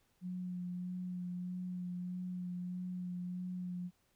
sine tone with vibrato, 180 Hz, F#3, 47 cents flat, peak -38 dBFS, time 0.21-3.91 s, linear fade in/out 50 ms, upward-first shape sine, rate 1.6 Hz, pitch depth 17 cents each way, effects pink hiss -75 dBFS RMS until 4.15 s

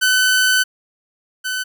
sawtooth tone pair in turn, 1511 / 1511 Hz, F#6 / F#6, +36 / +36 cents, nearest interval unison, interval 0 cents, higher neither, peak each -9 / -17 dBFS, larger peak first, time 0.01-0.64 / 1.44-1.64 s, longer first, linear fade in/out 20 ms, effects none

